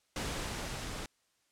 pink noise with level ramp, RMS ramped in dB -36 to -41 dBFS, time 0.16-1.06 s, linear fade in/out 2 ms, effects white hiss -74 dBFS RMS until 1.51 s + low-pass 9000 Hz 12 dB/octave

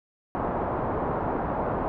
white low-pass noise, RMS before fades -28 dBFS, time 0.35-1.88 s, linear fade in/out 0 ms, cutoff 1000 Hz, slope 24 dB/octave, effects none

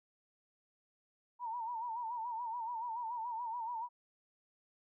sine tone with vibrato, 932.3 Hz, A#5, in tune, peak -37 dBFS, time 1.39-3.89 s, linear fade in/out 50 ms, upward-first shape sine, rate 7 Hz, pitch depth 95 cents each way, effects none

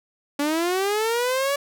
sawtooth linear sweep, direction up, 282.1 to 572 Hz, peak -17 dBFS, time 0.39-1.56 s, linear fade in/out 5 ms, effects none

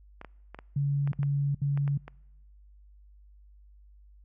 clicks, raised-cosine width 0.5 ms, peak -27 dBFS, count 10, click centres 0.214 / 0.247 / 0.546 / 0.589 / 1.075 / 1.132 / 1.231 / 1.775 / 1.878 / 2.08 s
sine tone bursts, 141.5 Hz, C#3, 36 cents sharp, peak -24 dBFS, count 3, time 0.76-1.976 s, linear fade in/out 5 ms, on 360 ms, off 68 ms
effects noise-tail reverb RT60 1.0 s tail -25 dB re dry + added 50 Hz sine -52 dBFS peak until 4.24 s

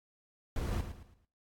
brown noise with echo, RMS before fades -34 dBFS, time 0.56-0.81 s, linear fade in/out 2 ms, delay 110 ms, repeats 4, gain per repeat -9 dB, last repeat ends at 1.25 s, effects noise-tail reverb RT60 0.5 s tail -23 dB re dry + AAC 64 kbps

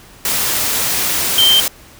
sine tone in noise, 3136 Hz, G7, in tune, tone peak -8 dBFS, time 1.38-1.6 s, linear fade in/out 2 ms, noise white, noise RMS -17 dBFS, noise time 0.25-1.68 s, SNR +6 dB, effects pink hiss -42 dBFS RMS until 1.99 s

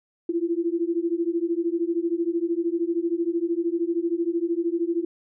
sine beating tone pair, 332.6 / 345.6 Hz, E4 / F4, +16 / -18 cents, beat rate 13 Hz, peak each -25 / -25 dBFS, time 0.29-5.05 s, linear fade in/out 5 ms, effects none

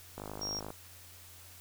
click train, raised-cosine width 1 ms, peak -27 dBFS, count 28, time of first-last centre 0.18-0.704 s, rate 51.5 Hz
sine tone, 5590 Hz, F8, 1 cent sharp, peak -35 dBFS, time 0.41-0.6 s, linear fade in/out 10 ms
effects added 89 Hz sine -57 dBFS peak until 1.6 s + white hiss -54 dBFS RMS until 1.6 s

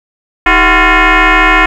sine tone with frequency modulation, 392 Hz, G4, in tune, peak -3 dBFS, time 0.46-1.66 s, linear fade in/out 5 ms, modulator 355 Hz, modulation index 6, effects tanh soft clip ceiling 0 dBFS + 7-bit

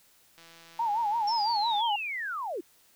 click train, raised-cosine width 0.2 ms, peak -35 dBFS, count 238, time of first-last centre 0.38-1.808 s, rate 166 Hz
sine tone with vibrato, 878 Hz, A5, 4 cents flat, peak -25 dBFS, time 0.79-1.96 s, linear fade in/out 5 ms, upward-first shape sine, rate 5.9 Hz, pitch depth 130 cents each way
sine linear sweep, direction down, 5480 to 293.7 Hz, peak -31 dBFS, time 1.27-2.61 s, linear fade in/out 10 ms
effects white hiss -62 dBFS RMS until 2.95 s

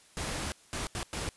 pink noise bursts at uneven times, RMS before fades -35 dBFS, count 4, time 0.17-0.52 / 0.73-0.87 / 0.95-1.03 / 1.13-1.29 s, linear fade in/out 0 ms, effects white hiss -59 dBFS RMS until 1.36 s + resampled to 24000 Hz

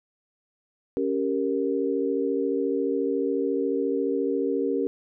sine chord, G diminished, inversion second, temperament equal, 277.2 / 392 / 466.2 Hz, Db4 / G4 / Bb4, 0 / 0 / 0 cents, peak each -27 dBFS, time 0.97-4.87 s, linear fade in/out 0 ms, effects none

